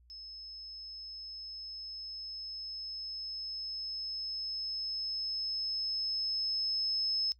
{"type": "tone with level ramp", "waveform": "sine", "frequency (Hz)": 5200, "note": "E8", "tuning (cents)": -24, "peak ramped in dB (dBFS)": [-45, -29], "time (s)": [0.1, 7.32], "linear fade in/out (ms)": 0, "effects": ["noise-tail reverb RT60 0.1 s tail -21 dB re dry", "added 60 Hz sine -60 dBFS peak until 7.39 s"]}